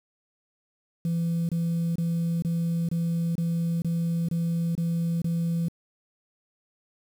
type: tone bursts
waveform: sine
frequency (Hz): 168.1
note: E3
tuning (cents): +34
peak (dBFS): -21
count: 10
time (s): 1.05-5.684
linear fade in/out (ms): 2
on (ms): 440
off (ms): 26
effects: tanh soft clip ceiling -22 dBFS + 8-bit